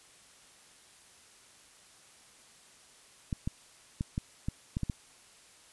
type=clicks; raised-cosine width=5 ms; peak=-19 dBFS; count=8; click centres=3.328 / 3.475 / 4.009 / 4.179 / 4.485 / 4.769 / 4.833 / 4.898 s; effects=white hiss -58 dBFS RMS until 5.72 s + resampled to 24000 Hz